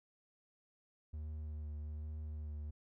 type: tone with vibrato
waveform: triangle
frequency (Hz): 76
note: D#2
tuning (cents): -40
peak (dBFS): -39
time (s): 1.13-2.71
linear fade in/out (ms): 10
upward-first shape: triangle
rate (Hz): 1.2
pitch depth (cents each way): 26
effects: none